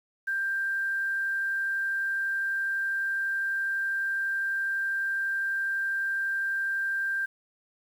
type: tone with quantisation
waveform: sine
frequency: 1583 Hz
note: G6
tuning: 17 cents sharp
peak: -26 dBFS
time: 0.27-7.26 s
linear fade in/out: 10 ms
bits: 9
effects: none